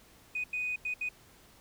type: tone bursts at uneven times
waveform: sine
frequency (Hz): 2489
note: D#7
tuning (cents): 0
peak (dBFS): -30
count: 4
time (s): 0.35-0.44 / 0.53-0.76 / 0.85-0.94 / 1.01-1.09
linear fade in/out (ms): 5
effects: tanh soft clip ceiling -26 dBFS + pink hiss -59 dBFS RMS until 1.6 s